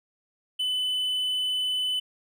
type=tone; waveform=triangle; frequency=3009 Hz; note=F#7; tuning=28 cents sharp; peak=-23 dBFS; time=0.59-2 s; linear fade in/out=10 ms; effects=none